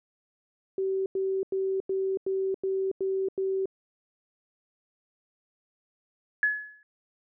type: tone bursts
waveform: sine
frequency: 383.7 Hz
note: G4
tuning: 37 cents flat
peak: -25 dBFS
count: 8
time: 0.78-3.657 s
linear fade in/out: 2 ms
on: 280 ms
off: 91 ms
type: tone with exponential decay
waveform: sine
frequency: 1700 Hz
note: G#6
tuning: 40 cents sharp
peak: -18 dBFS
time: 6.43-6.83 s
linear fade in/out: 1 ms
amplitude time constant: 85 ms
effects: none